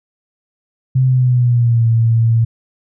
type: tone with pitch glide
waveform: sine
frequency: 130 to 114.49 Hz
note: C3 to A#2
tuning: -11 to -31 cents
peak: -9 dBFS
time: 0.95-2.45 s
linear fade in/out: 10 ms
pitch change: -220 cents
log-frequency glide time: 1.05-1.87 s
effects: none